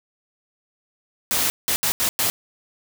white noise bursts at uneven times, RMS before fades -21 dBFS, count 5, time 1.31-1.5 / 1.68-1.76 / 1.83-1.92 / 2-2.09 / 2.19-2.3 s, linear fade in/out 0 ms, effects none

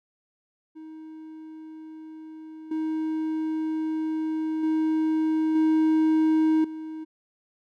triangle tone with level steps, 315.3 Hz, D#4, 23 cents sharp, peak -37 / -23 / -19 / -16 / -31 dBFS, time 0.75-7.05 s, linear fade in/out 20 ms, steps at 2.71 / 4.63 / 5.55 / 6.64 s, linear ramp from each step 5 ms, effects none

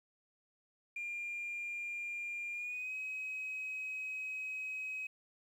sine tone with pitch glide, 2400 to 2540 Hz, D7 to D#7, +37 to +35 cents, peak -37 dBFS, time 0.96-5.07 s, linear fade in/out 5 ms, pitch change +98 cents, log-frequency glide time 2.53-2.94 s, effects tanh soft clip ceiling -34 dBFS + 11-bit

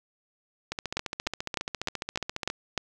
two click trains, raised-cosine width 0.2 ms, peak -14 / -10 dBFS, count 27 / 7, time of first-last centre 0.72-2.501 / 0.97-2.777 s, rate 14.6 / 3.32 Hz, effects none

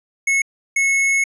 square tone bursts at uneven times, 2189 Hz, C#7, 22 cents flat, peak -15 dBFS, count 2, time 0.27-0.42 / 0.76-1.24 s, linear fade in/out 5 ms, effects low-pass 10000 Hz 12 dB/octave

